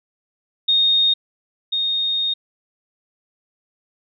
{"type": "tone pair in turn", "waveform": "sine", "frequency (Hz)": [3700, 3700], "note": ["A#7", "A#7"], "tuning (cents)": [-14, -14], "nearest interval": "unison", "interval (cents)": 0, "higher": "neither", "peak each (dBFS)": [-13, -18], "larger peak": "first", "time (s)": [[0.68, 1.14], [1.72, 2.34]], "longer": "second", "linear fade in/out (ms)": 10, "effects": []}